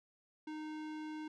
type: tone with low-pass filter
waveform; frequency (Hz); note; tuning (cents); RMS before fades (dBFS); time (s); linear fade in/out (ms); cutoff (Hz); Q
square; 308.5; D#4; -15; -44; 0.47-1.28; 5; 4000; 0.55
effects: none